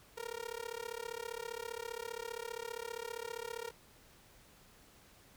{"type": "tone with amplitude modulation", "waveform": "sawtooth", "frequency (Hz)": 466.2, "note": "A#4", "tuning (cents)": 0, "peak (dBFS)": -33, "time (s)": [0.17, 3.71], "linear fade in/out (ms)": 10, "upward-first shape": "sine", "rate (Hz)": 35.1, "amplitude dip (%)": 100, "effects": ["pink hiss -62 dBFS RMS until 5.36 s"]}